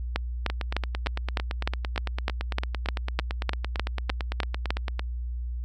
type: two click trains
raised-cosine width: 0.3 ms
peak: -14 / -9 dBFS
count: 41 / 16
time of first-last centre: 0.5-4.994 / 0.16-4.705 s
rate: 8.9 / 3.3 Hz
effects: added 60 Hz sine -29 dBFS peak until 5.64 s